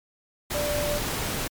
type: tone in noise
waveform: sine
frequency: 587.3 Hz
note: D5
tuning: in tune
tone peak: -26 dBFS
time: 0.54-0.99 s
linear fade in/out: 10 ms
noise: pink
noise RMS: -29 dBFS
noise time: 0.5-1.48 s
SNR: 0 dB
effects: MP3 96 kbps